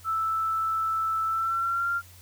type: tone with pitch glide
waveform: sine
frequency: 1318.5 to 1388.1 Hz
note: E6 to F6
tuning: 0 to -11 cents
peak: -24 dBFS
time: 0.04-2.02 s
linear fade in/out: 50 ms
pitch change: +89 cents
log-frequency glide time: 1.26-1.9 s
effects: added 90 Hz sine -50 dBFS peak until 2.21 s + white hiss -53 dBFS RMS until 2.21 s